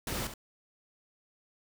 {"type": "noise with echo", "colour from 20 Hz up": "pink", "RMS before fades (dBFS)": -35, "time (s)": [0.07, 0.27], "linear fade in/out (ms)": 2, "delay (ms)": 69, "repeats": 1, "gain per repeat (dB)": -9, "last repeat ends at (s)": 0.339, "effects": []}